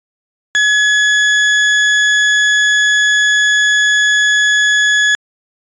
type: tone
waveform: 35% pulse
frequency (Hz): 1694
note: G#6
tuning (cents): +34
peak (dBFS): -7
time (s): 0.55-5.15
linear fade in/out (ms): 0
effects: resampled to 16000 Hz